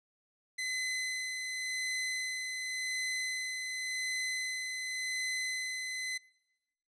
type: tone with tremolo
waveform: sawtooth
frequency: 2031 Hz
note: B6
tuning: 48 cents sharp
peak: -29 dBFS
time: 0.58-6.18 s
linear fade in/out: 10 ms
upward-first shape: sine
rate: 0.9 Hz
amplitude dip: 35%
effects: noise-tail reverb RT60 1.0 s tail -23 dB re dry + resampled to 22050 Hz